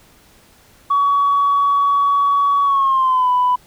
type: tone with pitch glide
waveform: sine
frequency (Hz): 1129 to 994.3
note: C#6 to B5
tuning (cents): +31 to +11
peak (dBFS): -11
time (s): 0.9-3.56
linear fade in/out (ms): 10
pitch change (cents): -220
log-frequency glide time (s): 2.64-3.3
effects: tanh soft clip ceiling -8 dBFS + pink hiss -50 dBFS RMS until 3.66 s